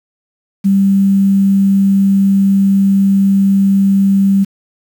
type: tone with quantisation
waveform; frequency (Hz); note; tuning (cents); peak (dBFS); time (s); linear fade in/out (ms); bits
sine; 196; G3; 0; -7; 0.64-4.45; 20; 6
effects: none